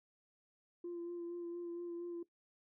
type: tone with vibrato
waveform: sine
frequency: 345.1 Hz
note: F4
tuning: 21 cents flat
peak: -39 dBFS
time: 0.84-2.23 s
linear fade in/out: 5 ms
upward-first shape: sine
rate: 4.3 Hz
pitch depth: 20 cents each way
effects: noise-tail reverb RT60 0.1 s tail -17 dB re dry + tanh soft clip ceiling -38 dBFS